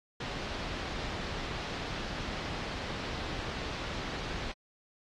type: low-pass noise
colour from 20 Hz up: pink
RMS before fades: -38 dBFS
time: 0.2-4.52 s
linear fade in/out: 5 ms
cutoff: 4900 Hz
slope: 24 dB/octave
effects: AAC 48 kbps